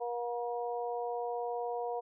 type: harmonic tone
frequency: 239 Hz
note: A#3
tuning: 43 cents sharp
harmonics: 2 / 3 / 4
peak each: -36 / -37 / -42 dBFS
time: 0-2.01 s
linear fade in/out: 20 ms
effects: none